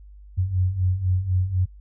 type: beating tone pair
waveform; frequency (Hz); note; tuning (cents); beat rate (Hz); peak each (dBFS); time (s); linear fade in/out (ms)
sine; 89.5 / 93.5; F2 / F#2; +43 / +19; 4; -26 / -21; 0.37-1.66; 20
effects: noise-tail reverb RT60 0.1 s tail -20 dB re dry + added 50 Hz sine -42 dBFS peak until 1.8 s